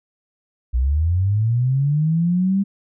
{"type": "linear sweep", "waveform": "sine", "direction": "up", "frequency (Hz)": [58, 200], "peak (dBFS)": -15, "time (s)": [0.73, 2.64], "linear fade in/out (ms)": 20, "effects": []}